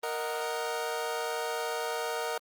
25% pulse chord, D# minor, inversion second, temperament equal, 466.2 / 622.3 / 740 Hz, A#4 / D#5 / F#5, 0 / 0 / 0 cents, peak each -30 / -33 / -34 dBFS, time 0.03-2.38 s, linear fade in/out 5 ms, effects Opus 32 kbps

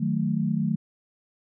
sine chord, D# diminished, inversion none, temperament equal, 155.56 / 185 / 220 Hz, D#3 / F#3 / A3, 0 / 0 / 0 cents, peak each -27 / -27 / -26 dBFS, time 0-0.76 s, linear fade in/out 10 ms, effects none

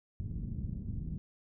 white low-pass noise, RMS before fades -38 dBFS, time 0.2-1.18 s, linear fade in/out 0 ms, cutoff 180 Hz, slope 24 dB/octave, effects none

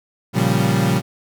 35% pulse chord, G half-diminished seventh, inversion first, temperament equal, 116.54 / 138.59 / 174.61 / 196 Hz, Bb2 / Db3 / F3 / G3, 0 / 0 / 0 / 0 cents, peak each -19 dBFS, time 0.33-1.02 s, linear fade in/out 50 ms, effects none

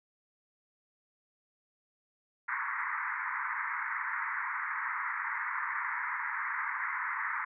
white band-pass noise, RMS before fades -35 dBFS, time 2.48-7.45 s, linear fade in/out 10 ms, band 910 to 2100 Hz, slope 96 dB/octave, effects none

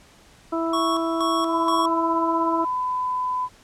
harmonic tone, 329.6 Hz, E4, in tune, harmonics 1 / 2 / 3 / 4, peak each -24 / -28 / -31 / -30 dBFS, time 0.52-2.65 s, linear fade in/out 10 ms
square tone with tremolo, 1108.7 Hz, C#6, in tune, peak -23 dBFS, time 0.73-1.86 s, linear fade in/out 5 ms, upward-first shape square, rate 2.1 Hz, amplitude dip 75%
sine tone, 1005 Hz, B5, 30 cents sharp, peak -22 dBFS, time 1.48-3.49 s, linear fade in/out 50 ms
effects pink hiss -52 dBFS RMS until 3.63 s + low-pass 9000 Hz 12 dB/octave

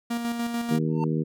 45% pulse tone with tremolo, 235.2 Hz, A#3, 16 cents sharp, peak -25 dBFS, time 0.1-0.79 s, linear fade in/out 10 ms, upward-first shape square, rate 6.8 Hz, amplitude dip 40%
harmonic tone, 78.9 Hz, D#2, 25 cents sharp, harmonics 2 / 3 / 4 / 5 / 6, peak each -25 / -29 / -31 / -33 / -35 dBFS, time 0.7-1.24 s, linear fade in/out 20 ms
triangle tone with exponential growth, 903 Hz, A5, 45 cents sharp, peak -23 dBFS, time 0.88-1.04 s, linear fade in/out 1 ms, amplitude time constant 33 ms
effects none

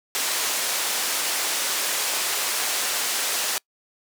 white low-pass noise, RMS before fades -25 dBFS, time 0.15-3.58 s, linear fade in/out 0 ms, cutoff 10000 Hz, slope 12 dB/octave, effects noise-tail reverb RT60 0.1 s tail -26 dB re dry + high-pass 400 Hz 12 dB/octave

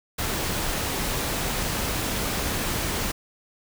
pink noise, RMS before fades -27 dBFS, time 0.18-3.12 s, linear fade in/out 10 ms, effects none

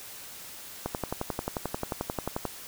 click train, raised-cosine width 1 ms, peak -15 dBFS, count 19, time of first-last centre 0.86-2.453 s, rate 11.3 Hz, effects white hiss -44 dBFS RMS until 2.67 s

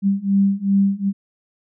sine beating tone pair, 196 / 198.6 Hz, G3 / G3, 0 / +23 cents, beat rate 2.6 Hz, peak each -18 / -17 dBFS, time 0.02-1.13 s, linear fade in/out 50 ms, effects none

